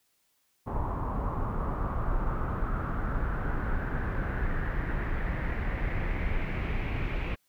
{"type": "noise with low-pass filter sweep", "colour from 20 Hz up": "brown", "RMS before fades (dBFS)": -30, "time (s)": [0.66, 7.36], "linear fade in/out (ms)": 20, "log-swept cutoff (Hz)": [1000, 2500], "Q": 3.9, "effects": ["white hiss -72 dBFS RMS until 7.48 s"]}